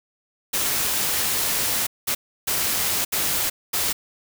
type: noise bursts at uneven times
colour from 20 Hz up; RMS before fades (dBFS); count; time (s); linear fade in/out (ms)
white; -23; 5; 0.53-1.87 / 2.07-2.15 / 2.47-3.05 / 3.12-3.5 / 3.73-3.93; 10
effects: none